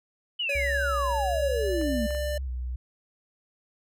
sine exponential sweep, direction down, 3028 to 211.9 Hz, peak -26 dBFS, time 0.39-2.07 s, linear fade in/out 10 ms
square tone with pitch glide, 564 to 593.4 Hz, C#5 to D5, +30 to +18 cents, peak -30 dBFS, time 0.49-2.38 s, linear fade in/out 5 ms, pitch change +88 cents, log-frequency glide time 1.49-1.89 s
sine tone with vibrato, 64.3 Hz, C2, 30 cents flat, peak -29 dBFS, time 0.55-2.76 s, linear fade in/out 5 ms, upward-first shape square, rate 1.3 Hz, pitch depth 57 cents each way
clicks, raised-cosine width 0.5 ms, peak -29 dBFS, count 3, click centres 1.814 / 2.107 / 2.149 s
effects none

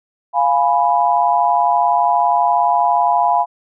sine chord, F diminished, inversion none, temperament equal, 698.5 / 830.6 / 987.8 Hz, F5 / Ab5 / Cb6, 0 / 0 / 0 cents, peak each -16 / -16 / -16 dBFS, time 0.33-3.46 s, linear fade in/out 50 ms, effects none

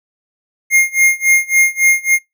square tone with tremolo, 2129 Hz, C7, 30 cents sharp, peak -7 dBFS, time 0.7-2.19 s, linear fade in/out 50 ms, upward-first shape sine, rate 3.6 Hz, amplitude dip 95%, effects noise-tail reverb RT60 0.2 s tail -26 dB re dry

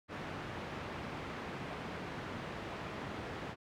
pink band-pass noise, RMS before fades -43 dBFS, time 0.08-3.56 s, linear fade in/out 50 ms, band 100 to 2300 Hz, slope 12 dB/octave, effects none

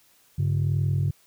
sine tone pair together, 99.4 / 140.82 Hz, G2 / C#3, +25 / +28 cents, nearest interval tritone, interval 603 cents, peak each -22 / -22 dBFS, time 0.38-1.11 s, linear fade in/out 10 ms, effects tanh soft clip ceiling -17 dBFS + white hiss -60 dBFS RMS until 1.26 s

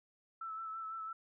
sine tone with vibrato, 1318.5 Hz, E6, in tune, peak -40 dBFS, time 0.41-1.13 s, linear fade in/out 5 ms, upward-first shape sine, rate 6 Hz, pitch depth 27 cents each way, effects none

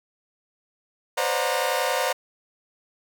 sawtooth tone cluster, 505 / 536 / 596 / 724 / 931 Hz, B4 / C5 / D5 / F#5 / A#5, +39 / +42 / +25 / -38 / -2 cents, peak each -25 dBFS, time 1.17-2.13 s, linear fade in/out 10 ms, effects none

